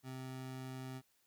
25% pulse tone, 130.3 Hz, C3, 7 cents flat, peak -40 dBFS, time 0.03-1.02 s, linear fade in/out 50 ms, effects white hiss -75 dBFS RMS until 1.26 s

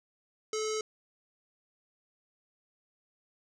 square tone with low-pass filter, 433.2 Hz, A4, 27 cents flat, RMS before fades -33 dBFS, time 0.53-0.81 s, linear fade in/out 2 ms, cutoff 6300 Hz, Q 4.8, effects none

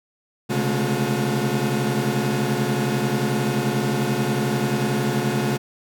35% pulse tone cluster, 129.2 / 140.5 / 209.9 / 219.3 / 359.6 Hz, C3 / C#3 / G#3 / A3 / F#4, -21 / +24 / +19 / -6 / -49 cents, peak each -25 dBFS, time 0.49-5.58 s, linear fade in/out 20 ms, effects none

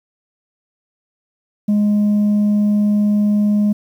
sine tone, 207.7 Hz, G#3, in tune, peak -9 dBFS, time 1.68-3.73 s, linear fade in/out 10 ms, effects tanh soft clip ceiling -11 dBFS + 8-bit

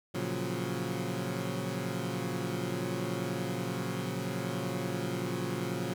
20% pulse chord, Gb major seventh, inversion first, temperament equal, 116.54 / 138.59 / 174.61 / 185 Hz, Bb2 / Db3 / F3 / Gb3, 0 / 0 / 0 / 0 cents, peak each -33 dBFS, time 0.14-5.94 s, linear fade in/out 10 ms, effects none

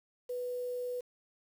sine tone with quantisation, 493.9 Hz, B4, in tune, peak -34 dBFS, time 0.29-1.01 s, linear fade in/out 10 ms, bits 9, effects none

